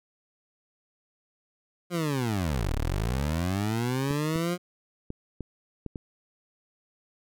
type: linear two-way sweep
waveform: 20% pulse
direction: down then up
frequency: 180 to 32.67 to 180 Hz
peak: -21 dBFS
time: 1.9-4.58 s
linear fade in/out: 50 ms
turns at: 2.75 s
type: clicks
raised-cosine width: 3 ms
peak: -22 dBFS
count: 6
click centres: 4.109 / 4.359 / 5.104 / 5.407 / 5.863 / 5.958 s
effects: none